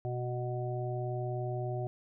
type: harmonic tone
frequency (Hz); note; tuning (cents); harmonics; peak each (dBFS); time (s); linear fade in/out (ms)
123.47; B2; 0; 1 / 3 / 5 / 6; -34 / -39 / -41 / -42; 0.05-1.87; 0
effects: none